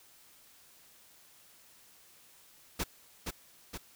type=noise with echo; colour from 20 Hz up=pink; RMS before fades=-33 dBFS; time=2.79-2.84 s; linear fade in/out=10 ms; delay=470 ms; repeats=2; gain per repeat=-4 dB; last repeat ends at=3.78 s; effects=white hiss -60 dBFS RMS until 3.95 s